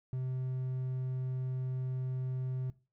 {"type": "tone", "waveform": "triangle", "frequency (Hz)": 129, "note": "C3", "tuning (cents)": -24, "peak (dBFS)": -31, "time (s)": [0.13, 2.7], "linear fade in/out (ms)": 0, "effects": ["noise-tail reverb RT60 0.3 s tail -18 dB re dry"]}